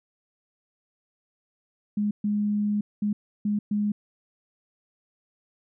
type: tone bursts at uneven times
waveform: sine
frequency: 207.7 Hz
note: G#3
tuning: in tune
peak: -22 dBFS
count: 5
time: 1.97-2.11 / 2.24-2.81 / 3.02-3.13 / 3.45-3.59 / 3.71-3.92 s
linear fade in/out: 5 ms
effects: none